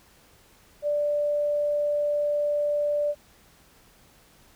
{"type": "tone", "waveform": "sine", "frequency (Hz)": 587.3, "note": "D5", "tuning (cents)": 0, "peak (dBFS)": -22, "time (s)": [0.82, 3.15], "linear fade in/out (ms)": 50, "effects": ["pink hiss -57 dBFS RMS until 4.55 s"]}